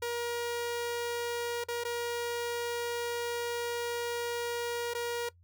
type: tone with dropouts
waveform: sawtooth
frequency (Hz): 475.1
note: A#4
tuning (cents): +33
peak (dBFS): -28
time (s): 0.02-5.29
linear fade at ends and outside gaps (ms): 5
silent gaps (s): 1.64-1.684 / 1.838-1.849 / 4.937-4.948
effects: noise-tail reverb RT60 0.1 s tail -20 dB re dry + added 87 Hz sine -58 dBFS peak until 5.43 s